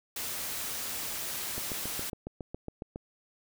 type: noise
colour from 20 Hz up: white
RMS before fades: -36 dBFS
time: 0.16-2.1 s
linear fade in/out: 5 ms
type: click train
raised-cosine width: 2 ms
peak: -24 dBFS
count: 11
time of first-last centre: 1.58-2.959 s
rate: 7.25 Hz
effects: none